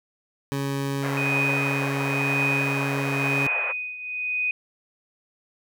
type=tone; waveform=20% pulse; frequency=138.59 Hz; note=C#3; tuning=in tune; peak=-20 dBFS; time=0.52-3.47 s; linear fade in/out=0 ms
type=band-pass noise; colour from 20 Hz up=pink; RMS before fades=-33 dBFS; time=1.02-3.73 s; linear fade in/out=20 ms; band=470 to 2500 Hz; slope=48 dB/octave
type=tone with tremolo; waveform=sine; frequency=2492 Hz; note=D#7; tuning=2 cents sharp; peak=-21 dBFS; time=1.17-4.51 s; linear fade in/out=2 ms; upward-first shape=triangle; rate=0.98 Hz; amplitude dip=80%
effects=none